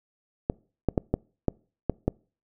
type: clicks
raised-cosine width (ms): 2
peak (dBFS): -9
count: 7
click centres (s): 0.499 / 0.887 / 0.978 / 1.14 / 1.483 / 1.897 / 2.08
effects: noise-tail reverb RT60 0.4 s tail -26 dB re dry